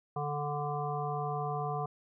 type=harmonic tone; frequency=146.5 Hz; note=D3; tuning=4 cents flat; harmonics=1 / 3 / 5 / 7 / 8; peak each=-36 / -39 / -36 / -41 / -41 dBFS; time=0.16-1.86 s; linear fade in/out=5 ms; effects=none